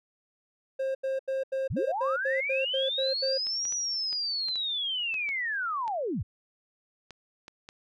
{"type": "tone bursts", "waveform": "triangle", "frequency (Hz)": 533, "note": "C5", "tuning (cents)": 32, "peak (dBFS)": -25, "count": 11, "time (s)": [0.79, 3.38], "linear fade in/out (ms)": 10, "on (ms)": 160, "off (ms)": 83}
{"type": "linear two-way sweep", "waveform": "sine", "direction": "up then down", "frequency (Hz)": [60.1, 5920, 60.1], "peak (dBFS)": -28, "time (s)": [1.7, 6.23], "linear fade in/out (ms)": 10, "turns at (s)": 3.72}
{"type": "clicks", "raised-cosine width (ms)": 0.2, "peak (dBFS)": -27, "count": 12, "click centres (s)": [3.469, 3.653, 3.724, 4.128, 4.485, 4.557, 5.142, 5.29, 5.879, 7.107, 7.481, 7.689]}
{"effects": []}